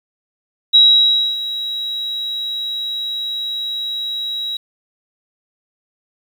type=tone with ADSR envelope; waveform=sine; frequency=3860 Hz; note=B7; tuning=40 cents flat; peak=-5 dBFS; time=0.73-4.57 s; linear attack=20 ms; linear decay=610 ms; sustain=-15 dB; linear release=4 ms; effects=7-bit